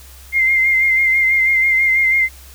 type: tone with vibrato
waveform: sine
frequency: 2100 Hz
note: C7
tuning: 6 cents sharp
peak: -11 dBFS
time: 0.32-2.29 s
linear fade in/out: 50 ms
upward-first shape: sine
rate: 6.1 Hz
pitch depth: 30 cents each way
effects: added 66 Hz sine -39 dBFS peak until 2.54 s + white hiss -43 dBFS RMS until 2.54 s